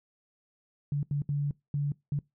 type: tone bursts at uneven times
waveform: sine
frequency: 143.8 Hz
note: D3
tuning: 36 cents flat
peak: -26 dBFS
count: 5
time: 0.92-1.03 / 1.11-1.22 / 1.29-1.51 / 1.74-1.92 / 2.12-2.19 s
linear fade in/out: 2 ms
effects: noise-tail reverb RT60 0.2 s tail -23 dB re dry